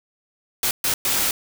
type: noise bursts at uneven times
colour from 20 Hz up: white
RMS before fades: -21 dBFS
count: 3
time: 0.63-0.71 / 0.84-0.94 / 1.05-1.31 s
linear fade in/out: 2 ms
effects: none